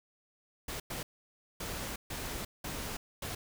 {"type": "noise bursts at uneven times", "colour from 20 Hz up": "pink", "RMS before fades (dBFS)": -39, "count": 6, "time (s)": [[0.68, 0.8], [0.9, 1.03], [1.6, 1.96], [2.1, 2.45], [2.64, 2.97], [3.22, 3.35]], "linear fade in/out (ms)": 5, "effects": []}